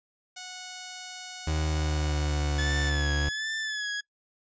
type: tone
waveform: 5% pulse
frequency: 735 Hz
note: F#5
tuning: 12 cents flat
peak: -27 dBFS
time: 0.36-2.9 s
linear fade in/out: 10 ms
type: tone with pitch glide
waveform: 35% pulse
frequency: 77.78 to 72.57 Hz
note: D#2 to D2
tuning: 0 to -20 cents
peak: -24 dBFS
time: 1.47-3.29 s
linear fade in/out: 5 ms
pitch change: -120 cents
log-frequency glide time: 1.62-2.65 s
type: tone with vibrato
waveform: sawtooth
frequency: 1717 Hz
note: A6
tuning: 43 cents flat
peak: -26 dBFS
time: 2.58-4.01 s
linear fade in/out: 10 ms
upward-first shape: sine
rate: 1.3 Hz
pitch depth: 56 cents each way
effects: noise-tail reverb RT60 0.1 s tail -23 dB re dry + resampled to 16000 Hz